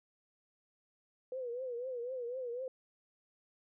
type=tone with vibrato; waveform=sine; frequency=496.6 Hz; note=B4; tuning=9 cents sharp; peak=-37 dBFS; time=1.32-2.68 s; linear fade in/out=2 ms; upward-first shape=triangle; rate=4 Hz; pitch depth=120 cents each way; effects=none